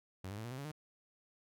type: tone with pitch steps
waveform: sawtooth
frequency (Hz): 93.9 / 101.81 / 110.38 / 119.68 / 129.76 / 140.69 / 152.54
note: F#2 / G#2 / A2 / A#2 / C3 / C#3 / D#3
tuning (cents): +26 / -34 / +6 / +46 / -14 / +26 / -34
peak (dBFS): -38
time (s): 0.24-0.716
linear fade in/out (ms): 5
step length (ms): 68
effects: none